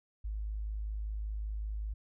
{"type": "tone", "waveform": "sine", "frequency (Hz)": 52.6, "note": "G#1", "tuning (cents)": 23, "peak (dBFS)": -34, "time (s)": [0.24, 1.94], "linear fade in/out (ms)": 10, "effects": []}